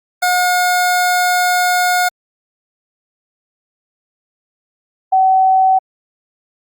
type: tone pair in turn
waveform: 25% pulse / sine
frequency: 720 / 759 Hz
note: F#5 / F#5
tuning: -47 / +44 cents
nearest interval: minor second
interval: 91 cents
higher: second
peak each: -8 dBFS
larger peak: neither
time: 0.22-2.09 / 5.12-5.79 s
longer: first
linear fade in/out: 10 ms
effects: Opus 48 kbps